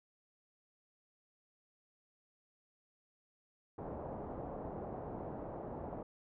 white low-pass noise, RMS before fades -44 dBFS, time 3.78-6.03 s, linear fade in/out 5 ms, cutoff 770 Hz, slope 24 dB/octave, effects none

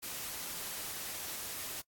white noise, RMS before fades -41 dBFS, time 0.02-1.82 s, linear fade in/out 20 ms, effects noise-tail reverb RT60 0.1 s tail -25 dB re dry + AAC 64 kbps

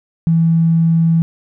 triangle tone with tanh clipping, 164.81 Hz, E3, in tune, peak -9 dBFS, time 0.27-1.22 s, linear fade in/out 0 ms, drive 3 dB, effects none

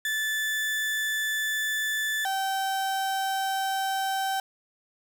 35% pulse tone pair in turn, 1747 / 773.5 Hz, A6 / G5, -13 / -23 cents, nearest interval octave + major second, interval 1410 cents, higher first, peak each -24 dBFS, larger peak neither, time 0.05-2.25 / 2.25-4.4 s, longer first, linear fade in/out 2 ms, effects 10-bit

